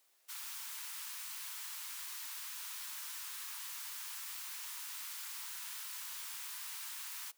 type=high-pass noise; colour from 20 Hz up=white; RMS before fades=-45 dBFS; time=0.28-7.32 s; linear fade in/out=20 ms; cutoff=870 Hz; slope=96 dB/octave; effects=white hiss -72 dBFS RMS until 7.37 s + high-pass 400 Hz 12 dB/octave

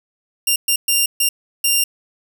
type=tone bursts at uneven times; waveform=10% pulse; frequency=2788 Hz; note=F7; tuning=4 cents flat; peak=-5 dBFS; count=5; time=0.47-0.56 / 0.68-0.76 / 0.88-1.06 / 1.2-1.29 / 1.64-1.84 s; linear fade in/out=5 ms; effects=none

